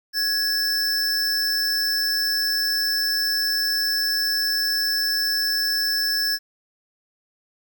square tone pair together, 1667 / 5306 Hz, G#6 / E8, +6 / +10 cents, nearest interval octave + minor sixth, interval 2004 cents, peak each -26 / -22 dBFS, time 0.13-6.39 s, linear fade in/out 50 ms, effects 10-bit

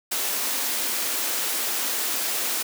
white high-pass noise, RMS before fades -26 dBFS, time 0.11-2.63 s, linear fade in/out 10 ms, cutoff 220 Hz, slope 48 dB/octave, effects none

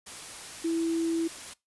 sine tone in noise, 330 Hz, E4, 2 cents sharp, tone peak -25 dBFS, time 0.64-1.28 s, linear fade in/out 10 ms, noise white, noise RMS -42 dBFS, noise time 0.06-1.54 s, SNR +14 dB, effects noise-tail reverb RT60 0.2 s tail -21 dB re dry + resampled to 24000 Hz

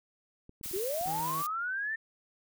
clicks, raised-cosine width 3 ms, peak -37 dBFS, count 8, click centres 0.494 / 0.612 / 0.66 / 0.713 / 0.763 / 1.012 / 1.059 / 1.195 s
blue noise, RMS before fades -39 dBFS, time 0.63-1.47 s, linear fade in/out 10 ms
sine linear sweep, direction up, 349.2 to 1814 Hz, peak -31 dBFS, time 0.73-1.96 s, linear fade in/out 10 ms
sawtooth tone, 159.6 Hz, D#3, 44 cents sharp, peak -36 dBFS, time 1.06-1.43 s, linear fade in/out 20 ms
effects none

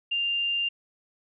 sine tone, 2794 Hz, F7, in tune, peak -24 dBFS, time 0.11-0.69 s, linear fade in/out 10 ms, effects none

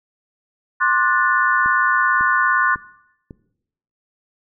sine chord, D dominant seventh, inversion third, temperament just, 1057.2 / 1174.7 / 1468.3 / 1762 Hz, C6 / D6 / F#6 / A6, +18 / 0 / -14 / +2 cents, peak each -19 / -23 / -17 / -21 dBFS, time 0.8-2.76 s, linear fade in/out 20 ms
click train, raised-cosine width 3 ms, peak -22 dBFS, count 4, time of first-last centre 1.66-3.308 s, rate 1.82 Hz
effects noise-tail reverb RT60 0.8 s tail -18 dB re dry

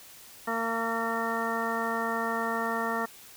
harmonic tone, 228.3 Hz, A#3, 36 cents flat, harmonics 1 / 2 / 3 / 4 / 5 / 6 / 8, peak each -35 / -35 / -35 / -35 / -35 / -35 / -35 dBFS, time 0.47-3.06 s, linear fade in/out 10 ms, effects white hiss -50 dBFS RMS until 3.36 s

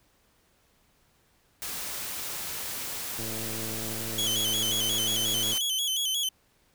white noise, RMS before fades -35 dBFS, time 1.62-5.58 s, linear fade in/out 0 ms
click train, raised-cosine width 2 ms, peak -27 dBFS, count 261, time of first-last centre 3.19-5.532 s, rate 111 Hz
sawtooth tone with vibrato, 3200 Hz, G7, 35 cents sharp, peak -23 dBFS, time 4.18-6.29 s, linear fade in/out 5 ms, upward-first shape square, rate 5.6 Hz, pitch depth 74 cents each way
effects pink hiss -66 dBFS RMS until 6.74 s

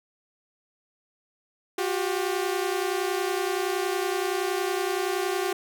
sawtooth tone pair together, 359.3 / 390 Hz, F4 / G4, +49 / -9 cents, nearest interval minor second, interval 142 cents, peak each -24 dBFS, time 1.78-5.53 s, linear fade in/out 5 ms, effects none

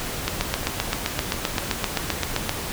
click train, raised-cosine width 0.2 ms, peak -4 dBFS, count 18, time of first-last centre 0.28-2.494 s, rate 7.68 Hz, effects pink hiss -30 dBFS RMS until 2.72 s

